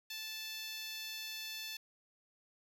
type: tone with high-pass filter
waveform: 10% pulse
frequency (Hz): 878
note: A5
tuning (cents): -4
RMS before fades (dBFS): -44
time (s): 0.1-1.77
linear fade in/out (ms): 5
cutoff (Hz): 2800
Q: 0.99
effects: none